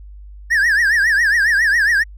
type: tone with vibrato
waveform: triangle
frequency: 1741 Hz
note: A6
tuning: 19 cents flat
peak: -10 dBFS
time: 0.5-2.04 s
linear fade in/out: 20 ms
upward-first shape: triangle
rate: 7.3 Hz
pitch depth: 200 cents each way
effects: added 50 Hz sine -34 dBFS peak until 2.17 s